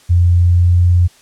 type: tone with pitch glide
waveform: sine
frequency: 87.5 to 88.26 Hz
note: F2 to F2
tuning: +4 to +19 cents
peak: -7 dBFS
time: 0.09-1.08 s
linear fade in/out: 20 ms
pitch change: +15 cents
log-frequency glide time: 0.37-0.86 s
effects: white hiss -47 dBFS RMS until 1.21 s + low-pass 9000 Hz 12 dB/octave